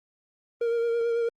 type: tone with vibrato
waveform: triangle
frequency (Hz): 466.2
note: A#4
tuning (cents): 0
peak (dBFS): -21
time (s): 0.61-1.29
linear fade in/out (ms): 5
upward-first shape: sine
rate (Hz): 9.1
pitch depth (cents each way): 22
effects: Opus 24 kbps